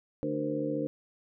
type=harmonic tone with a mistuned harmonic; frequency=74.4 Hz; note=D2; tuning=23 cents sharp; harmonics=2 / 3 / 4 / 5 / 6 / 7; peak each=-39 / -41 / -32 / -43 / -36 / -35 dBFS; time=0.23-0.87 s; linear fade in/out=0 ms; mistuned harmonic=6; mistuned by=+72 cents; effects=none